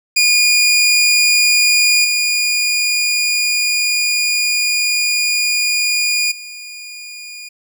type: tone with level steps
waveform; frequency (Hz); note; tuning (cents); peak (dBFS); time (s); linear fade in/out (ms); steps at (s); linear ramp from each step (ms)
20% pulse; 2437; D#7; -37; -5 / -9 / -25; 0.16-7.49; 10; 2.04 / 6.31; 10
effects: none